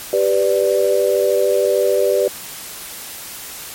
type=chord; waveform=sine; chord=G major; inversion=none; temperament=equal; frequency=392 / 493.9 / 587.3 Hz; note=G4 / B4 / D5; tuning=0 / 0 / 0 cents; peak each=-17 dBFS; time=0.13-2.28 s; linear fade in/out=2 ms; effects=white hiss -32 dBFS RMS until 3.74 s + MP3 64 kbps